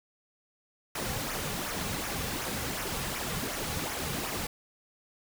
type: noise with flanger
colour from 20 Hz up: pink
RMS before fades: -34 dBFS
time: 0.95-4.47 s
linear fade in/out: 5 ms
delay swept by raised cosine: 0.23 to 3.23 ms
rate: 2.7 Hz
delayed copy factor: -0.55
effects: none